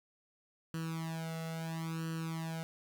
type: tone with flanger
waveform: sawtooth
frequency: 162.9 Hz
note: E3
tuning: 20 cents flat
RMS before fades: -39 dBFS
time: 0.74-2.63 s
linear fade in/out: 0 ms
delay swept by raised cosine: 0.68 to 1.48 ms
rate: 0.74 Hz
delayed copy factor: +1
effects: none